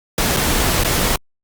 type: noise with dropouts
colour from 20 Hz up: pink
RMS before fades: -17 dBFS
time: 0.18-1.16 s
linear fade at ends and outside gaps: 2 ms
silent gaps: 0.365-0.369 / 0.836-0.846 s
effects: Opus 48 kbps